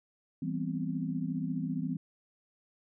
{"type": "chord", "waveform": "sine", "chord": "C major seventh", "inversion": "first", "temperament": "equal", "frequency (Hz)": [164.81, 196, 246.9, 261.6], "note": ["E3", "G3", "B3", "C4"], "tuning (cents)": [0, 0, 0, 0], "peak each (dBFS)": [-35, -38, -38, -36], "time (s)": [0.42, 1.97], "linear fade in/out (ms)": 5, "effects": []}